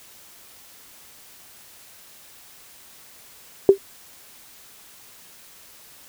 sine tone with exponential decay, 392 Hz, G4, in tune, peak -3 dBFS, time 3.69-3.78 s, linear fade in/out 1 ms, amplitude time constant 19 ms, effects white hiss -48 dBFS RMS until 6.08 s

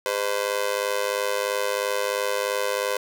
sawtooth tone with amplitude modulation, 509 Hz, C5, 48 cents flat, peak -15 dBFS, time 0.06-2.97 s, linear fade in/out 0 ms, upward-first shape sine, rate 103 Hz, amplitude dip 100%, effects none

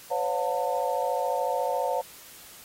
sine tone cluster, 511 / 565 / 715 / 899 Hz, C5 / C#5 / F5 / A5, -41 / +33 / +41 / +37 cents, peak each -30 dBFS, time 0.1-2.02 s, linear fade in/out 20 ms, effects white hiss -48 dBFS RMS until 2.64 s + AAC 48 kbps

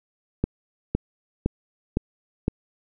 click train, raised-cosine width 3 ms, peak -8 dBFS, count 5, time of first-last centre 0.44-2.481 s, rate 1.96 Hz, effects none

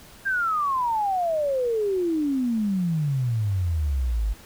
sine exponential sweep, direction down, 1616 to 49 Hz, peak -21 dBFS, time 0.25-4.34 s, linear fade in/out 20 ms, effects pink hiss -48 dBFS RMS until 4.45 s

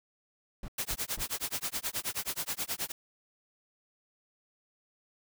brown noise bursts, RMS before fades -39 dBFS, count 3, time 0.63-1.226 s, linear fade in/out 2 ms, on 52 ms, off 220 ms
white noise with tremolo, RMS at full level -32 dBFS, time 0.78-2.92 s, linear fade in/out 5 ms, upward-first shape sine, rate 9.4 Hz, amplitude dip 100%
effects none

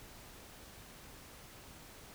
silence, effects pink hiss -54 dBFS RMS until 2.14 s

